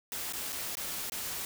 white noise with dropouts, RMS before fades -37 dBFS, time 0.12-1.45 s, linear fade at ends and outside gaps 1 ms, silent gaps 0.325-0.334 / 0.523-0.527 / 0.753-0.77 / 1.098-1.12 s, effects none

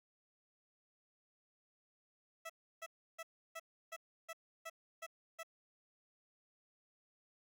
15% pulse tone bursts, 656 Hz, E5, 9 cents flat, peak -38 dBFS, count 9, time 2.45-5.433 s, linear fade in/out 10 ms, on 47 ms, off 320 ms, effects none

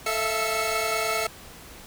sawtooth tone cluster, 439.9 / 651 / 681 / 1314 / 2194 Hz, A4 / E5 / F5 / E6 / C#7, 0 / -22 / -44 / -6 / -18 cents, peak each -27 dBFS, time 0.06-1.27 s, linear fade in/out 5 ms, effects pink hiss -45 dBFS RMS until 1.86 s

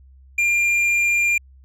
sine tone with tanh clipping, 2395 Hz, D7, 33 cents sharp, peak -17 dBFS, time 0.38-1.38 s, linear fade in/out 5 ms, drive 7 dB, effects added 66 Hz sine -45 dBFS peak until 1.64 s

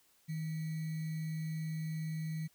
sine tone with sample-and-hold, 158.8 Hz, D#3, 36 cents sharp, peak -35 dBFS, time 0.28-2.48 s, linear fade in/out 20 ms, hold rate 2100 Hz, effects white hiss -69 dBFS RMS until 2.54 s

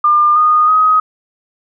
sine tone with pitch steps, 1200 / 1229.5 / 1259.7 Hz, D6 / D#6 / D#6, +37 / -21 / +21 cents, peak -7 dBFS, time 0.04-1 s, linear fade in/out 5 ms, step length 320 ms, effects none

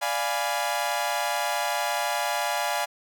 sawtooth chord, D diminished seventh, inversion none, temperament equal, 587.3 / 698.5 / 830.6 / 987.8 Hz, D5 / F5 / Ab5 / Cb6, 0 / 0 / 0 / 0 cents, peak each -28 / -26 / -25 / -29 dBFS, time 0.01-2.86 s, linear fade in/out 20 ms, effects none

